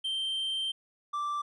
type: tone pair in turn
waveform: triangle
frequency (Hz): 3136 / 1172.6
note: G7 / D6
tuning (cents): 0 / -3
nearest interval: octave + perfect fourth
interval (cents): 1703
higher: first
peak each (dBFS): -28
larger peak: neither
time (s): 0.04-0.72 / 1.13-1.42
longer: first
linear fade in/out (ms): 10
effects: resampled to 24000 Hz